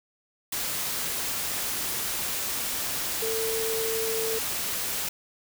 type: tone in noise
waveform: sine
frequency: 448 Hz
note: A4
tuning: 31 cents sharp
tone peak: -28 dBFS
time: 3.22-4.39 s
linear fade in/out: 5 ms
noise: white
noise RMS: -30 dBFS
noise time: 0.52-5.09 s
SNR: -1 dB
effects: none